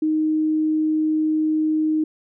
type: tone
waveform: sine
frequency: 311.1 Hz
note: D#4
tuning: in tune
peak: -17 dBFS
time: 0.02-2.04 s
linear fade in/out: 5 ms
effects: none